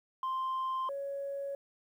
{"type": "tone pair in turn", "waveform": "sine", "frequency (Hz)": [1046.5, 557.1], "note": ["C6", "C#5"], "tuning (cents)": [0, 9], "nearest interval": "major seventh", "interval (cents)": 1091, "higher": "first", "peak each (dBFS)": [-29, -34], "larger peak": "first", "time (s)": [[0.23, 0.89], [0.89, 1.55]], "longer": "neither", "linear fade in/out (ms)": 2, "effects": ["tanh soft clip ceiling -30 dBFS", "11-bit"]}